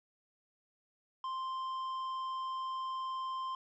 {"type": "tone with tanh clipping", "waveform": "triangle", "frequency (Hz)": 1046.5, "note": "C6", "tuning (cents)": 0, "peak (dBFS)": -37, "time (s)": [1.24, 3.55], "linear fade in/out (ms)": 2, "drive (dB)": 11, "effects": []}